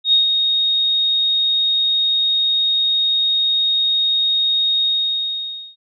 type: tone with ADSR envelope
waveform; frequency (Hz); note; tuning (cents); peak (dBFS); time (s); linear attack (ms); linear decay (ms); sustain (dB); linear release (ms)
sine; 3729; A#7; 0; -9; 0.04-5.76; 87; 130; -5; 910
effects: none